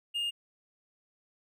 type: tone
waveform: triangle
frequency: 2830 Hz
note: F7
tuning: 22 cents sharp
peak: -28 dBFS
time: 0.14-0.31 s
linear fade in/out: 20 ms
effects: none

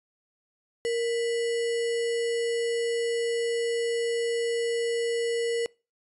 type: tone with sample-and-hold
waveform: sine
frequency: 466.2 Hz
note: A#4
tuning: in tune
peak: -24 dBFS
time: 0.85-5.66 s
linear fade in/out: 0 ms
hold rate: 2450 Hz
effects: noise-tail reverb RT60 0.3 s tail -25 dB re dry + resampled to 24000 Hz

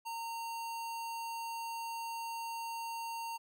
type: tone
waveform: square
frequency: 920 Hz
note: A#5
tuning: 23 cents flat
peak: -39 dBFS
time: 0.05-3.38 s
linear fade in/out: 20 ms
effects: none

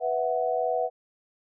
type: chord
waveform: sine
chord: B suspended fourth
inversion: none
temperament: just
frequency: 493.9 / 658.5 / 740.8 Hz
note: B4 / E5 / F#5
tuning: 0 / -2 / +2 cents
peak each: -28 dBFS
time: 0-0.9 s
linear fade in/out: 50 ms
effects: none

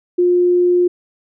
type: tone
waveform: sine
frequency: 355.3 Hz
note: F4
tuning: 30 cents sharp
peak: -10 dBFS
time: 0.18-0.88 s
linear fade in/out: 10 ms
effects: none

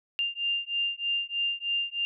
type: beating tone pair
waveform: sine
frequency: 2794 / 2797.2 Hz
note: F7 / F7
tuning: 0 / +2 cents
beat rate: 3.2 Hz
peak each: -30 dBFS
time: 0.19-2.05 s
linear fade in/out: 0 ms
effects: none

